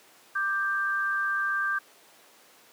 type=tone pair together; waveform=sine; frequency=1181.4 / 1577 Hz; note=D6 / G6; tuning=+10 / +10 cents; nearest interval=perfect fourth; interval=500 cents; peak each=-30 / -26 dBFS; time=0.35-1.79 s; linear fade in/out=10 ms; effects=pink hiss -55 dBFS RMS until 2.72 s + high-pass 400 Hz 12 dB/octave